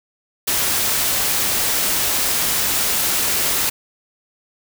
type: noise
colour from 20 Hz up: white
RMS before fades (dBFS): -19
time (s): 0.47-3.7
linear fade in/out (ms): 10
effects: none